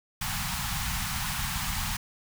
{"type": "band-stop noise", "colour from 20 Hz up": "pink", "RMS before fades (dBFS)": -31, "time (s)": [0.21, 1.97], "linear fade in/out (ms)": 5, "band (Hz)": [210, 780], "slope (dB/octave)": 48, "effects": []}